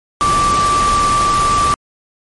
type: tone in noise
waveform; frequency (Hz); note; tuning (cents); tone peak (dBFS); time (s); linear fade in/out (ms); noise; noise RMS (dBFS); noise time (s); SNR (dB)
sine; 1168; D6; -10; -11; 0.21-1.74; 0; pink; -20; 0.21-1.74; +6
effects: MP3 48 kbps